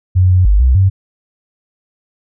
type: tone with pitch steps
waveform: sine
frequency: 91.9 / 91.4 / 50.3 / 63.6 / 95.7 Hz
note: F#2 / F#2 / G1 / C2 / G2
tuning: -11 / -21 / +45 / -48 / -41 cents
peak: -6 dBFS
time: 0.15-0.9 s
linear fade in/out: 20 ms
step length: 150 ms
effects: none